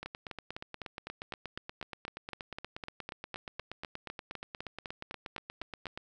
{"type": "two click trains", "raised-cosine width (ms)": 0.3, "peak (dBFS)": [-23, -24], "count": [24, 51], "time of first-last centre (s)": [[0.06, 5.868], [0.03, 5.975]], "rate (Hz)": [3.96, 8.41], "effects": []}